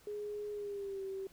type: tone with pitch glide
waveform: sine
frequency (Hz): 416.3 to 386.2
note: G#4 to G4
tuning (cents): +4 to -26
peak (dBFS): -38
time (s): 0.07-1.27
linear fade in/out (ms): 2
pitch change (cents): -130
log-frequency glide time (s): 0.53-1.03
effects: pink hiss -63 dBFS RMS until 1.32 s